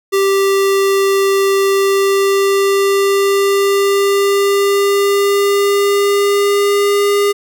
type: tone with pitch glide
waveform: square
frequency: 392 to 405.8 Hz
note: G4 to G#4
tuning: 0 to -40 cents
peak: -11 dBFS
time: 0.12-7.33 s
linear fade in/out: 20 ms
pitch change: +60 cents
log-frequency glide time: 1.67-7.12 s
effects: none